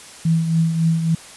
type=tone with tremolo; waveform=sine; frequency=163.7 Hz; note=E3; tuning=12 cents flat; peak=-12 dBFS; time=0.25-1.15 s; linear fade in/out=5 ms; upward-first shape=triangle; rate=3.6 Hz; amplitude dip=60%; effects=white hiss -40 dBFS RMS until 1.36 s + resampled to 24000 Hz